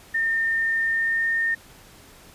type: tone with pitch glide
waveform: sine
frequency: 1814 to 1825.6 Hz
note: A#6 to A#6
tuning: -48 to -37 cents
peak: -20 dBFS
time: 0.14-1.55 s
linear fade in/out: 10 ms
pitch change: +11 cents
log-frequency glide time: 0.85-1.27 s
effects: pink hiss -49 dBFS RMS until 2.34 s + resampled to 32000 Hz